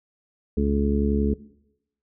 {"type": "harmonic tone", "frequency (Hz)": 71.1, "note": "C#2", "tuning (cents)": 45, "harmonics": [1, 2, 3, 4, 5, 6], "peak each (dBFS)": [-24, -34, -23, -29, -33, -27], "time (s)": [0.57, 1.34], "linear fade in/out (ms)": 5, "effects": ["noise-tail reverb RT60 0.8 s tail -19 dB re dry"]}